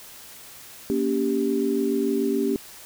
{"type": "chord", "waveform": "sine", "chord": "G diminished", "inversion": "first", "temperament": "just", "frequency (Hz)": [235.2, 282.2, 392], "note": ["Bb3", "Db4", "G4"], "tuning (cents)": [16, 31, 0], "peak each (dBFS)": [-26, -25, -24], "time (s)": [0.9, 2.56], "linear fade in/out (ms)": 0, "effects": ["white hiss -44 dBFS RMS until 2.85 s"]}